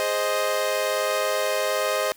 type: chord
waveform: sawtooth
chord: Ab major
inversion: none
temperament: equal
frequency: 415.3 / 523.3 / 622.3 Hz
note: Ab4 / C5 / Eb5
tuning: 0 / 0 / 0 cents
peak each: -27 / -22 / -21 dBFS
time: 0-2.12 s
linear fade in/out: 0 ms
effects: white hiss -53 dBFS RMS until 2.16 s